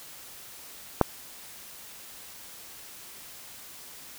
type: click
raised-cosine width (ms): 1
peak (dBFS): -3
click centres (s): 1.013
effects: white hiss -46 dBFS RMS until 4.18 s